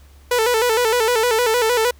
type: tone with vibrato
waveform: sawtooth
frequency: 466.2 Hz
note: A#4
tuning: in tune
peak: -11 dBFS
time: 0.31-1.91 s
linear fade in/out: 5 ms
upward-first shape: square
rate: 6.5 Hz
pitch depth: 89 cents each way
effects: added 70 Hz sine -44 dBFS peak until 1.99 s + pink hiss -54 dBFS RMS until 1.99 s